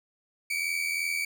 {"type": "tone pair together", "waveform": "40% pulse", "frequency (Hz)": [2266, 2349], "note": ["C#7", "D7"], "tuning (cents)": [37, 0], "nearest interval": "minor second", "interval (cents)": 63, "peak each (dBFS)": [-29, -31], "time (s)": [0.5, 1.25], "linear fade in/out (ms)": 5, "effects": []}